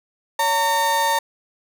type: tone pair together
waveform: 35% pulse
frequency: 564 / 912.9 Hz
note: C#5 / A#5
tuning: +30 / -36 cents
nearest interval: minor sixth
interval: 834 cents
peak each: -24 / -16 dBFS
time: 0.39-1.19 s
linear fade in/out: 5 ms
effects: none